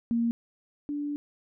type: tone pair in turn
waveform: sine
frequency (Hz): 233.1 / 291.2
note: A#3 / D4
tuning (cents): 0 / -15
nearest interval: major third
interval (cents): 385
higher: second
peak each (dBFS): -23 / -29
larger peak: first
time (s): 0.11-0.31 / 0.89-1.16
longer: second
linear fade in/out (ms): 0
effects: none